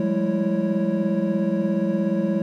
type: tone cluster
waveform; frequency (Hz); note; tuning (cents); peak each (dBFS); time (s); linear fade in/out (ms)
triangle; 171.9 / 195.5 / 212.4 / 332.2 / 551; F3 / G3 / G#3 / E4 / C#5; -27 / -4 / +39 / +13 / -11; -27 / -22 / -23 / -25 / -26; 0-2.42; 2
effects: none